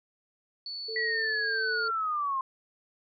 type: tone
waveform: sine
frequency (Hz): 4454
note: C#8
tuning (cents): +7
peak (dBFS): -35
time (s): 0.66-1.88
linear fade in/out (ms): 2
type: tone with tremolo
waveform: sine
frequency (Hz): 442.4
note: A4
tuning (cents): +9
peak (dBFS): -34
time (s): 0.88-1.91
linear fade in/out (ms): 10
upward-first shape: triangle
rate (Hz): 1.5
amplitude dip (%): 45
type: linear sweep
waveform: sine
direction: down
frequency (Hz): 1956 to 1045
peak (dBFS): -27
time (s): 0.96-2.41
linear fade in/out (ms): 2
effects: none